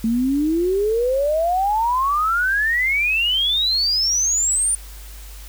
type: exponential sweep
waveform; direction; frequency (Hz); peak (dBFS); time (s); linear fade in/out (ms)
sine; up; 220 to 9380; -16; 0.04-4.75; 2
effects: added 50 Hz sine -35 dBFS peak until 5.48 s + white hiss -43 dBFS RMS until 5.48 s